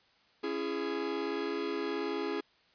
45% pulse chord, C# minor, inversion none, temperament equal with one note detuned, 277.2 / 336.6 / 415.3 Hz, C#4 / E4 / G#4, 0 / +36 / 0 cents, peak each -39 / -37 / -35 dBFS, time 0.43-2.41 s, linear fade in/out 10 ms, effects white hiss -66 dBFS RMS until 2.74 s + resampled to 11025 Hz

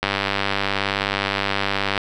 click train, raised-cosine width 0.3 ms, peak -4 dBFS, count 194, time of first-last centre 0.03-1.978 s, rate 99.1 Hz, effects none

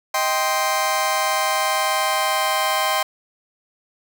sawtooth chord, C minor, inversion first, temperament just, 627.9 / 784.9 / 1046.5 Hz, Eb5 / G5 / C6, +16 / +2 / 0 cents, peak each -21 / -19 / -18 dBFS, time 0.14-3.03 s, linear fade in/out 5 ms, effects none

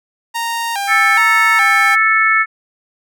sawtooth tone with vibrato, 861 Hz, A5, 38 cents flat, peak -14 dBFS, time 0.34-1.96 s, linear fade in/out 20 ms, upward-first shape square, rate 1.2 Hz, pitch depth 130 cents each way
harmonic tone, 440 Hz, A4, in tune, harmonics 3 / 4 / 5, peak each -14 / -14 / -14 dBFS, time 0.87-2.46 s, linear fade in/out 50 ms
effects none

